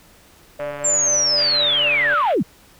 sine tone with tremolo, 587.3 Hz, D5, in tune, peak -23 dBFS, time 0.59-2.22 s, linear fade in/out 5 ms, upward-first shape triangle, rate 4.1 Hz, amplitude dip 75%
click train, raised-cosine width 0.5 ms, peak -18 dBFS, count 221, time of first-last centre 0.6-2.138 s, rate 143 Hz
sine linear sweep, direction down, 7450 to 123.47 Hz, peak -15 dBFS, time 0.84-2.43 s, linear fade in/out 10 ms
pink band-pass noise, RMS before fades -33 dBFS, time 1.35-2.36 s, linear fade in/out 50 ms, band 1200 to 3400 Hz, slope 48 dB/octave
effects pink hiss -50 dBFS RMS until 2.79 s

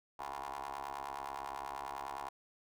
20% pulse ring-modulated tone, 69.3 Hz, C#2, in tune, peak -33 dBFS, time 0.19-2.29 s, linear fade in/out 5 ms, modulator 896 Hz, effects none

